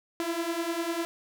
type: beating tone pair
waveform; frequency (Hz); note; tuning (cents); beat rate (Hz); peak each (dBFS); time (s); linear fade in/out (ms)
sawtooth; 330 / 340; E4 / F4; +2 / -46; 10; -29 / -27; 0.2-1.05; 0
effects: none